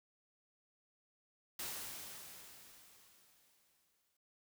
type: noise with exponential decay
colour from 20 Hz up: white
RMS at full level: -42 dBFS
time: 1.59-4.17 s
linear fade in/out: 5 ms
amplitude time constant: 560 ms
effects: none